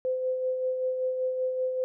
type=tone with tremolo; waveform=sine; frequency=513 Hz; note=C5; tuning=34 cents flat; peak=-24 dBFS; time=0.05-1.84 s; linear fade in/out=0 ms; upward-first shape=sine; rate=5.2 Hz; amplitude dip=40%; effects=none